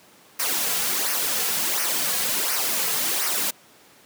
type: noise with flanger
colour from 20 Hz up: white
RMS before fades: -24 dBFS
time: 0.39-3.51 s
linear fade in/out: 10 ms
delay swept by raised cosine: 0.26 to 3.36 ms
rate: 1.4 Hz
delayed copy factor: -0.6
effects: pink hiss -52 dBFS RMS until 4.05 s + high-pass 200 Hz 12 dB/octave